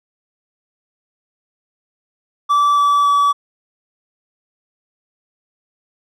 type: tone with pitch steps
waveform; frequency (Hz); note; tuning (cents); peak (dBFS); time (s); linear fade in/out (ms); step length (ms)
triangle; 1159 / 1152.3 / 1145.7; D6 / D6 / D6; -23 / -33 / -43; -9; 2.49-3.33; 20; 280
effects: none